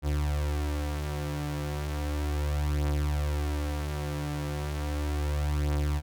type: beating tone pair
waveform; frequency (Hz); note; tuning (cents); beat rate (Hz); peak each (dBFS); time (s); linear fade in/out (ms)
35% pulse; 73.42 / 73.77; D2 / D2; 0 / +8; 0.35; -32 / -27; 0.02-6.02; 50
effects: none